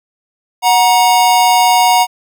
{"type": "tone pair together", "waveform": "square", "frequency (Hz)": [735, 945], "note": ["F#5", "A#5"], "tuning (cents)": [-12, 23], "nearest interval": "major third", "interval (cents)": 435, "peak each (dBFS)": -11, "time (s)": [0.62, 2.07], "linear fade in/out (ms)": 50, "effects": []}